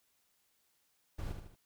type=noise with echo; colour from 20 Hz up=brown; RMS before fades=-40 dBFS; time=1.18-1.33 s; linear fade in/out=10 ms; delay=76 ms; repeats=3; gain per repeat=-6 dB; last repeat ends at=1.558 s; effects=white hiss -75 dBFS RMS until 1.65 s